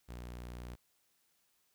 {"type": "tone", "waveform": "sawtooth", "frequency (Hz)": 60.3, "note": "B1", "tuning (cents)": -41, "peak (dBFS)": -40, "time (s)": [0.08, 0.76], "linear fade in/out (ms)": 20, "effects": ["white hiss -75 dBFS RMS until 1.74 s"]}